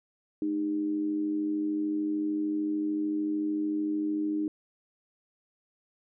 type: tone with amplitude modulation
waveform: sine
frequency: 307.1 Hz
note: D#4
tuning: 23 cents flat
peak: -24 dBFS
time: 0.42-4.48 s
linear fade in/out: 2 ms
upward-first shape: sine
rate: 93.4 Hz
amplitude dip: 55%
effects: none